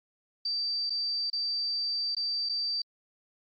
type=tone with dropouts; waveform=sine; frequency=4656 Hz; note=D8; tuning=16 cents flat; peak=-28 dBFS; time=0.45-2.82 s; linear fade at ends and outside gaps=5 ms; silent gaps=0.897-0.903 / 1.301-1.329 / 2.15-2.166 / 2.49-2.494 s; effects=Opus 48 kbps